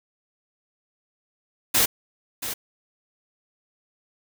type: noise with echo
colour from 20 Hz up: white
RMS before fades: -19 dBFS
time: 1.74-1.86 s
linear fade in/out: 10 ms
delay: 680 ms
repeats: 1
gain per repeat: -11 dB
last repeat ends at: 2.54 s
effects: none